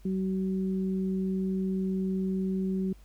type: tone pair together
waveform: sine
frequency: 189.8 / 377.2 Hz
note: F#3 / F#4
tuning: +44 / +33 cents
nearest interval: octave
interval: 1189 cents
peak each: -27 / -35 dBFS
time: 0.05-2.93 s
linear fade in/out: 5 ms
effects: added 50 Hz sine -50 dBFS peak until 3.04 s + pink hiss -63 dBFS RMS until 3.04 s